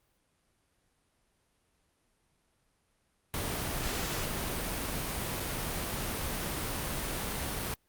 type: noise with dropouts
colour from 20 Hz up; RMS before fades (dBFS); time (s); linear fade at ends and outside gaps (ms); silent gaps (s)
pink; -34; 3.34-7.74; 0; 5.399-5.403
effects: pink hiss -73 dBFS RMS until 7.88 s + Opus 32 kbps